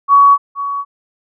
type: tone with echo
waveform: sine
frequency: 1125 Hz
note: C#6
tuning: 25 cents sharp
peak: -4 dBFS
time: 0.08-0.38 s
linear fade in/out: 50 ms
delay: 470 ms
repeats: 1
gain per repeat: -13 dB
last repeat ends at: 0.85 s
effects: none